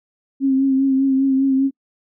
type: tone with vibrato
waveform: sine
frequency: 268.6 Hz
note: C4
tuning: 46 cents sharp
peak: -13 dBFS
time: 0.4-1.71 s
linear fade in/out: 50 ms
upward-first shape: triangle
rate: 5 Hz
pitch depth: 35 cents each way
effects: noise-tail reverb RT60 0.1 s tail -25 dB re dry